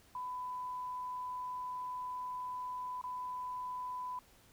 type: tone with dropouts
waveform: sine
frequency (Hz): 1000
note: B5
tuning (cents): +21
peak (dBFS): -38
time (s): 0.15-4.19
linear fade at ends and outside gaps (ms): 2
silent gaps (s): 3.014-3.039
effects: pink hiss -64 dBFS RMS until 4.52 s